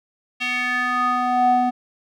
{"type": "tone with band-pass filter sweep", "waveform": "square", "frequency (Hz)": 248.5, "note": "B3", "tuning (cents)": 11, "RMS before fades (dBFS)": -20, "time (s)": [0.4, 1.71], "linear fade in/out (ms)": 20, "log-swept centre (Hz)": [2700, 570], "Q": 3.9, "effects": []}